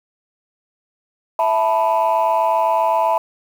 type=chord; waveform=sine; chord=E suspended fourth; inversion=none; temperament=equal; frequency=659.3 / 880 / 987.8 Hz; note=E5 / A5 / B5; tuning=0 / 0 / 0 cents; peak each=-17 dBFS; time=1.39-3.18 s; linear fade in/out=2 ms; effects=tanh soft clip ceiling -9 dBFS + 7-bit